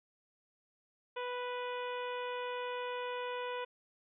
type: harmonic tone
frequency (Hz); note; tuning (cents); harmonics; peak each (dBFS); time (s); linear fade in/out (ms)
493.5; B4; -1; 1 / 2 / 3 / 4 / 5 / 6 / 7; -39 / -41 / -47 / -51 / -49 / -51 / -54; 1.16-3.65; 10
effects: none